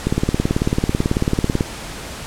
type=click train; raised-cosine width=3 ms; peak=-3 dBFS; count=29; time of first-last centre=0.07-1.608 s; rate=18.2 Hz; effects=pink hiss -31 dBFS RMS until 2.26 s + low-pass 10000 Hz 12 dB/octave

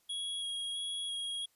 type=tone with vibrato; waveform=square; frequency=3310 Hz; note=G#7; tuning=6 cents flat; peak=-36 dBFS; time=0.09-1.46 s; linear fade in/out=10 ms; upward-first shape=square; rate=1.5 Hz; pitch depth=10 cents each way; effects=white hiss -72 dBFS RMS until 1.55 s + resampled to 32000 Hz

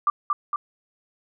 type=tone with echo; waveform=sine; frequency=1181 Hz; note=D6; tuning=9 cents sharp; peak=-16 dBFS; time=0.07-0.1 s; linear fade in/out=2 ms; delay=230 ms; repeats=2; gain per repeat=-3 dB; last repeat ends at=0.56 s; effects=none

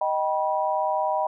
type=chord; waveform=sine; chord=Eb augmented; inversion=none; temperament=just; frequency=622.3 / 777.8 / 972.3 Hz; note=Eb5 / G5 / B5; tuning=0 / -14 / -27 cents; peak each=-26 dBFS; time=0.01-1.27 s; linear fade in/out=5 ms; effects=none

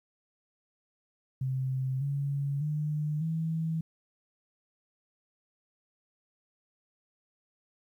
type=tone with pitch steps; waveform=sine; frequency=131.3 / 140.72 / 150.82 / 161.65 Hz; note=C3 / C#3 / D3 / E3; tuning=+6 / +26 / +46 / -34 cents; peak=-28 dBFS; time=1.41-3.81 s; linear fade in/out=5 ms; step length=600 ms; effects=11-bit

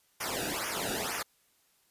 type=noise with flanger; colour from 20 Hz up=pink; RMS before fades=-34 dBFS; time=0.2-1.23 s; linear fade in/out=10 ms; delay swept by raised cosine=0.24 to 0.96 ms; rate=2.1 Hz; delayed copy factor=-1; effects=white hiss -69 dBFS RMS until 1.9 s + resampled to 32000 Hz

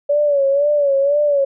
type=tone with vibrato; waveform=sine; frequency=569 Hz; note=C#5; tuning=45 cents sharp; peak=-12 dBFS; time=0.09-1.45 s; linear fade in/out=10 ms; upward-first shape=sine; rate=2 Hz; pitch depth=72 cents each way; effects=none

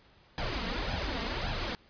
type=noise with flanger; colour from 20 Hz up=pink; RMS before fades=-33 dBFS; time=0.38-1.75 s; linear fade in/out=0 ms; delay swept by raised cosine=1.2 to 4.4 ms; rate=1.8 Hz; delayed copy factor=+0.7; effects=pink hiss -61 dBFS RMS until 1.89 s + resampled to 11025 Hz

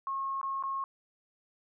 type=tone with dropouts; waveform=sine; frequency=1085 Hz; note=C#6; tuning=37 cents flat; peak=-31 dBFS; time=0.07-0.84 s; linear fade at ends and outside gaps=1 ms; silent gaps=0.414-0.43 / 0.626-0.636 s; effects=none

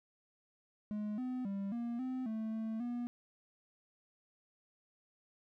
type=tone with pitch steps; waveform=triangle; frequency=210.2 / 253.3 / 197.6 / 236.1 / 257.2 / 220.3 / 221.8 / 241.3 Hz; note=G#3 / B3 / G3 / A#3 / C4 / A3 / A3 / B3; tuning=+21 / +44 / +14 / +22 / -30 / +2 / +14 / -40 cents; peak=-34 dBFS; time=0.91-3.07 s; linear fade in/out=0 ms; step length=270 ms; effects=none

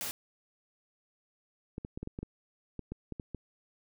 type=noise; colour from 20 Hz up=white; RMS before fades=-37 dBFS; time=0.01-0.11 s; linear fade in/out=0 ms
type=clicks; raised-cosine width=3 ms; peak=-25 dBFS; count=12; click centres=1.781 / 1.849 / 1.975 / 2.03 / 2.074 / 2.189 / 2.23 / 2.793 / 2.92 / 3.123 / 3.198 / 3.347 s
effects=none

